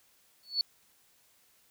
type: tone with exponential growth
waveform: sine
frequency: 4435 Hz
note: C#8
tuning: in tune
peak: -21 dBFS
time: 0.43-0.61 s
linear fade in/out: 1 ms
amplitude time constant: 37 ms
effects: tanh soft clip ceiling -17 dBFS + white hiss -66 dBFS RMS until 1.7 s